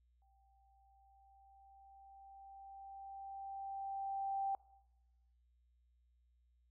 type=tone with exponential growth; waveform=sine; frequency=784 Hz; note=G5; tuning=in tune; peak=-34 dBFS; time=0.22-4.55 s; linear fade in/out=1 ms; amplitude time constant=940 ms; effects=noise-tail reverb RT60 1.0 s tail -22 dB re dry + added 60 Hz sine -70 dBFS peak until 6.7 s